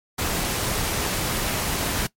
pink noise, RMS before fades -25 dBFS, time 0.18-2.07 s, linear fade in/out 10 ms, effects noise-tail reverb RT60 0.1 s tail -20 dB re dry + MP3 64 kbps

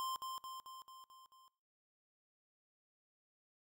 square tone with echo, 1046.5 Hz, C6, in tune, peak -39 dBFS, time 0-0.16 s, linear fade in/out 0 ms, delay 220 ms, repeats 6, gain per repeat -4 dB, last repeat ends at 1.48 s, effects noise-tail reverb RT60 0.7 s tail -22 dB re dry

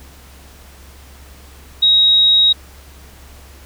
sine tone, 3795 Hz, A#7, 30 cents sharp, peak -8 dBFS, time 1.82-2.53 s, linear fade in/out 10 ms, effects added 68 Hz sine -40 dBFS peak until 3.65 s + pink hiss -44 dBFS RMS until 3.65 s

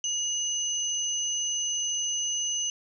sine tone pair together, 2894 / 6127 Hz, F#7 / G8, -39 / -40 cents, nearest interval octave + minor second, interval 1299 cents, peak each -31 / -28 dBFS, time 0.04-2.7 s, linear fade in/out 2 ms, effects none

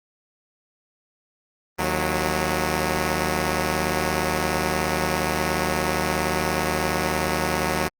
5% pulse tone pair together, 77.07 / 183.3 Hz, D#2 / F#3, -16 / -16 cents, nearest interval octave + minor third, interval 1500 cents, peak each -13 dBFS, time 1.78-7.89 s, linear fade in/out 20 ms, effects Opus 24 kbps

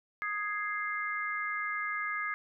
sine chord, Ab major, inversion second, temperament equal, 1244.5 / 1661.2 / 2093 Hz, Eb6 / Ab6 / C7, 0 / 0 / 0 cents, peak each -36 / -36 / -36 dBFS, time 0.22-2.34 s, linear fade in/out 0 ms, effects none

